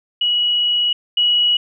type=tone pair in turn; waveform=sine; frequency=2919 / 2919 Hz; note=F#7 / F#7; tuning=-24 / -24 cents; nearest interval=unison; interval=0 cents; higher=neither; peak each=-14 / -12 dBFS; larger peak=second; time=0.21-0.93 / 1.17-1.57 s; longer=first; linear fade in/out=5 ms; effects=none